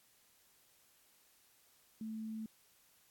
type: tone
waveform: sine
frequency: 220 Hz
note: A3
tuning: in tune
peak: -40 dBFS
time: 2.01-2.46 s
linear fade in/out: 2 ms
effects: white hiss -69 dBFS RMS until 3.1 s + AAC 64 kbps